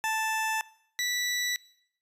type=tone pair in turn; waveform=20% pulse; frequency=880 / 1964.2 Hz; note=A5 / B6; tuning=0 / -10 cents; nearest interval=octave + major second; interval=1390 cents; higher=second; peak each=-22 dBFS; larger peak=neither; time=0.04-0.61 / 0.99-1.56 s; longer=neither; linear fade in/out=0 ms; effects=noise-tail reverb RT60 0.7 s tail -21 dB re dry + resampled to 32000 Hz